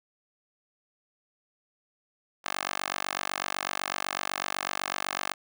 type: tone with high-pass filter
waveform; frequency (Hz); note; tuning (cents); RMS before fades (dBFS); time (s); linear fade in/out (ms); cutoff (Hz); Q
10% pulse; 47.99; G1; -36; -33; 2.44-5.34; 20; 1000; 1
effects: none